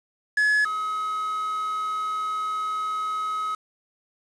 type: tone pair in turn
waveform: triangle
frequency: 1700 / 1273.6 Hz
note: G#6 / D#6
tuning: +40 / +40 cents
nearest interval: perfect fourth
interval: 500 cents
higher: first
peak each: -16 / -23 dBFS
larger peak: first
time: 0.37-0.65 / 0.65-3.55 s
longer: second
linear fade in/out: 5 ms
effects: resampled to 22050 Hz + 7-bit